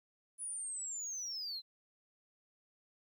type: linear sweep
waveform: sine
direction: down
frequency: 9956 to 3997 Hz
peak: -37 dBFS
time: 0.38-1.62 s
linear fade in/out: 50 ms
effects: tanh soft clip ceiling -37 dBFS + 13-bit